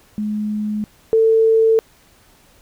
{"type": "tone pair in turn", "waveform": "sine", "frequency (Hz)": [211.3, 446.6], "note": ["G#3", "A4"], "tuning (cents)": [30, 26], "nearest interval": "octave + minor second", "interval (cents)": 1296, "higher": "second", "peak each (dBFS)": [-19, -10], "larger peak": "second", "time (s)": [[0.18, 0.84], [1.13, 1.79]], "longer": "neither", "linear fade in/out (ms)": 0, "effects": ["pink hiss -52 dBFS RMS until 2.61 s"]}